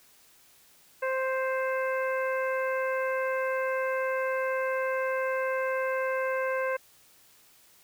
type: harmonic tone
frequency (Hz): 524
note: C5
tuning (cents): +2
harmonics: 1 / 2 / 3 / 4 / 5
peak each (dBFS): -28 / -34 / -34 / -39 / -43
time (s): 1.02-6.77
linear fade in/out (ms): 10
effects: white hiss -59 dBFS RMS until 7.83 s